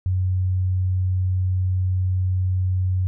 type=tone; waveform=sine; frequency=92.5 Hz; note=F#2; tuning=in tune; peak=-18 dBFS; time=0.06-3.07 s; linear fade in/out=0 ms; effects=none